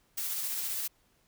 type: noise with tremolo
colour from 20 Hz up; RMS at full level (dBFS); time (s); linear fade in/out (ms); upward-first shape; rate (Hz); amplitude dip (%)
blue; -33; 0.17-0.88; 10; sine; 15; 25
effects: pink hiss -69 dBFS RMS until 1.27 s